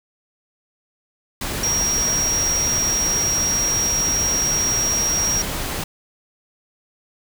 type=tone in noise; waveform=sine; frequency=5650 Hz; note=F8; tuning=19 cents sharp; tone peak=-18 dBFS; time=1.63-5.42 s; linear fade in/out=5 ms; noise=pink; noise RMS=-26 dBFS; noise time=1.41-5.84 s; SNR=+5 dB; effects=none